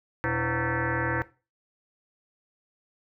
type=tone with frequency modulation; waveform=sine; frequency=708 Hz; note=F5; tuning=23 cents sharp; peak=-24 dBFS; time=0.24-1.22 s; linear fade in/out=0 ms; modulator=208 Hz; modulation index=5.7; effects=noise-tail reverb RT60 0.3 s tail -17 dB re dry